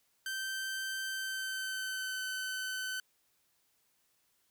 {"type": "tone with pitch glide", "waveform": "sawtooth", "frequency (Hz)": [1554, 1521.1], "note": ["G6", "F#6"], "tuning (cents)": [-16, 47], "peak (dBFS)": -32, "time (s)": [0.26, 3], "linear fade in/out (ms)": 2, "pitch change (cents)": -37, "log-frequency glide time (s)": [1.07, 2.25], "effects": ["white hiss -74 dBFS RMS until 4.5 s"]}